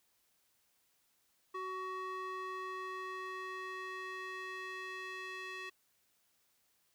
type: tone with band-pass filter sweep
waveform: square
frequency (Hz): 374.4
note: F#4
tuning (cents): +20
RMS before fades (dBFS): -43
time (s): 1.54-5.7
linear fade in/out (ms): 10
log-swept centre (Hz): 1100 to 2300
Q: 1.7
effects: white hiss -75 dBFS RMS until 6.94 s